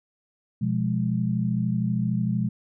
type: chord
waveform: sine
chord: F diminished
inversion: second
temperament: equal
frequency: 123.47 / 174.61 / 207.7 Hz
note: Cb3 / F3 / Ab3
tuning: 0 / 0 / 0 cents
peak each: -26 / -27 / -26 dBFS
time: 0.61-2.49 s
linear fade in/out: 10 ms
effects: none